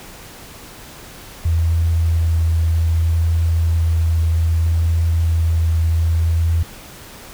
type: tone with vibrato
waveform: sine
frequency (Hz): 82.41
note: E2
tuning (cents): 0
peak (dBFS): -13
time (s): 1.45-6.63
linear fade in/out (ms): 5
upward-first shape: triangle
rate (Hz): 0.63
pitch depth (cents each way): 13
effects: pink hiss -38 dBFS RMS until 7.33 s